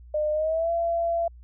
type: tone with pitch glide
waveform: sine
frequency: 606 to 676.3 Hz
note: D#5 to E5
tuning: -46 to +44 cents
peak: -22 dBFS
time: 0.14-1.28 s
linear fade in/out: 5 ms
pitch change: +190 cents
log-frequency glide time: 0.32-0.71 s
effects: added 60 Hz sine -44 dBFS peak until 1.43 s